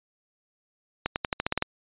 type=accelerating click train; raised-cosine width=0.3 ms; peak=-9 dBFS; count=9; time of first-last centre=1.06-1.624 s; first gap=99 ms; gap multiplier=0.9; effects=resampled to 8000 Hz